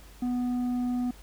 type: tone with tanh clipping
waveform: sine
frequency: 246.9 Hz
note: B3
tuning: in tune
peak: -27 dBFS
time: 0.22-1.11 s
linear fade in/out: 5 ms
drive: 6 dB
effects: added 50 Hz sine -48 dBFS peak until 1.22 s + pink hiss -54 dBFS RMS until 1.22 s